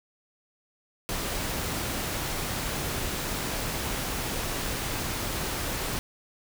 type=noise; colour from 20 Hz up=pink; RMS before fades=-31 dBFS; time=1.09-5.99 s; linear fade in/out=0 ms; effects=none